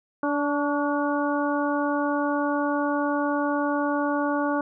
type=harmonic tone with a mistuned harmonic; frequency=290 Hz; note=D4; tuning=22 cents flat; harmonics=1 / 2 / 3 / 4 / 5; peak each=-25 / -28 / -30 / -31 / -32 dBFS; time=0.23-4.61 s; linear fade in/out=2 ms; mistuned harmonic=4; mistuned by=-39 cents; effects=none